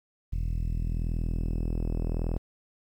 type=tone with low-pass filter sweep; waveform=sawtooth; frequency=40.84 Hz; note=E1; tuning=15 cents flat; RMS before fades=-29 dBFS; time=0.32-2.38 s; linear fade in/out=10 ms; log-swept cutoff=120 to 580 Hz; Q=0.96; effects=10-bit